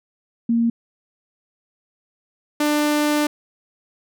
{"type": "tone pair in turn", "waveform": ["sine", "sawtooth"], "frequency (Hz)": [232.3, 297.4], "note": ["A#3", "D4"], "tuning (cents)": [-6, 22], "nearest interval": "major third", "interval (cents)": 428, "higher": "second", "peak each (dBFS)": [-15, -13], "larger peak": "second", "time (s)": [[0.49, 0.7], [2.6, 3.27]], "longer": "second", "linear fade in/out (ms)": 5, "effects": []}